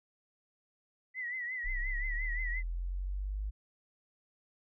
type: tone with vibrato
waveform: sine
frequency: 1975 Hz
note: B6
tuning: in tune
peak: -35 dBFS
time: 1.14-2.63 s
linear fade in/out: 50 ms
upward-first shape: triangle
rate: 5.7 Hz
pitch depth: 92 cents each way
type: linear sweep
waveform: sine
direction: up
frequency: 30.87 to 51.91 Hz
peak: -33 dBFS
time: 1.64-3.51 s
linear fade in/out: 20 ms
effects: none